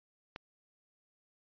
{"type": "click", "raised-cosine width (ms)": 0.3, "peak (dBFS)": -25, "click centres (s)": 0.361, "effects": ["resampled to 11025 Hz"]}